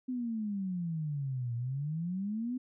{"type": "exponential two-way sweep", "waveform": "sine", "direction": "down then up", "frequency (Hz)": [258.4, 116.54, 258.4], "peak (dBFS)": -32, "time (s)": [0.08, 2.58], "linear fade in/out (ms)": 10, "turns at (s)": 1.55, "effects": []}